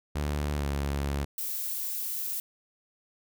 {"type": "tone with pitch glide", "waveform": "sawtooth", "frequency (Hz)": [73.42, 70.59], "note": ["D2", "C#2"], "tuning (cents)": [0, 32], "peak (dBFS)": -24, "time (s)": [0.15, 1.25], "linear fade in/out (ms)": 10, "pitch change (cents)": -68, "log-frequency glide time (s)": [0.57, 0.65]}
{"type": "noise", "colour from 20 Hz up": "violet", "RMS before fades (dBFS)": -33, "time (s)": [1.38, 2.4], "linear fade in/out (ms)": 2}
{"effects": []}